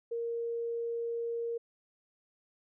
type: tone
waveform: sine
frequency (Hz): 466.2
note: A#4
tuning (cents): 0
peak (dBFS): -32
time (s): 0.11-1.58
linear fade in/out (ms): 10
effects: none